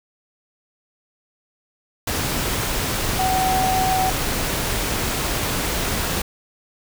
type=tone in noise; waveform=sine; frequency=753 Hz; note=F#5; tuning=30 cents sharp; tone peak=-18 dBFS; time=3.19-4.1 s; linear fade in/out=5 ms; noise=pink; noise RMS=-23 dBFS; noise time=2.07-6.22 s; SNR=+2 dB; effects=none